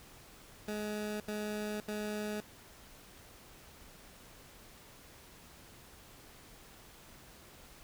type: tone bursts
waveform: 20% pulse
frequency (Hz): 210.7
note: G#3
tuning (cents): +25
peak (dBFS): -31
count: 3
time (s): 0.68-2.402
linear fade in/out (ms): 2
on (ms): 520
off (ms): 81
effects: pink hiss -56 dBFS RMS until 7.83 s